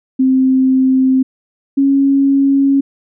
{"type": "tone pair in turn", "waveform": "sine", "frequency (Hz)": [261.6, 275.4], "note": ["C4", "C#4"], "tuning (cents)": [0, -11], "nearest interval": "minor second", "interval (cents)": 89, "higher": "second", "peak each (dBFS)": -8, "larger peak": "neither", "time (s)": [[0.19, 1.23], [1.77, 2.81]], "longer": "neither", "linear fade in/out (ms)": 10, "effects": []}